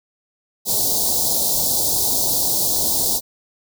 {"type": "band-stop noise", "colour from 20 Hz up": "white", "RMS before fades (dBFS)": -19, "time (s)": [0.65, 3.21], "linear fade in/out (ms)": 50, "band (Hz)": [900, 3900], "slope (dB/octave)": 48, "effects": []}